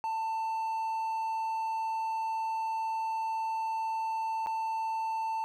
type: tone with dropouts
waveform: triangle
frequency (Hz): 891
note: A5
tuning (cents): +22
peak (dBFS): -28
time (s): 0.04-5.44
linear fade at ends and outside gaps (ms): 0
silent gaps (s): 4.462-4.47
effects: none